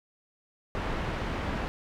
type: low-pass noise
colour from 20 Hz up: pink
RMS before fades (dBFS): -32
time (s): 0.75-1.68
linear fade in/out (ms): 0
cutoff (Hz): 2200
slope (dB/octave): 12
effects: none